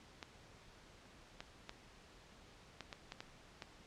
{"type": "clicks", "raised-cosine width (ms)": 0.2, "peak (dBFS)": -28, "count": 8, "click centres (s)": [0.228, 1.405, 1.694, 2.807, 2.928, 3.121, 3.205, 3.622], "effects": ["pink hiss -61 dBFS RMS until 3.86 s", "low-pass 6000 Hz 12 dB/octave"]}